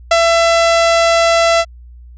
sawtooth tone with ADSR envelope, 670 Hz, E5, 28 cents sharp, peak -3 dBFS, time 0.11-1.65 s, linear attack 5 ms, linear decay 44 ms, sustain -2 dB, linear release 51 ms, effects added 60 Hz sine -34 dBFS peak until 2.17 s + resampled to 16000 Hz

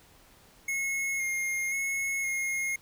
square tone with pitch steps, 2176 / 2132 / 2181 / 2147 Hz, C#7 / C7 / C#7 / C7, -33 / +32 / -29 / +44 cents, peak -29 dBFS, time 0.68-2.76 s, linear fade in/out 5 ms, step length 520 ms, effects pink hiss -58 dBFS RMS until 2.81 s

